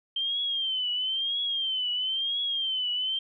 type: tone with vibrato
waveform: sine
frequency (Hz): 3136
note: G7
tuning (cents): 0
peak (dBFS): -26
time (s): 0.16-3.19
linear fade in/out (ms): 5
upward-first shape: triangle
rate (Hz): 1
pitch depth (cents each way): 120
effects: none